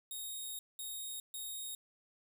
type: tone bursts at uneven times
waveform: 5% pulse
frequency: 3729 Hz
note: A#7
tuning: in tune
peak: -33 dBFS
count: 3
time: 0.11-0.59 / 0.79-1.2 / 1.34-1.75 s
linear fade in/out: 2 ms
effects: 11-bit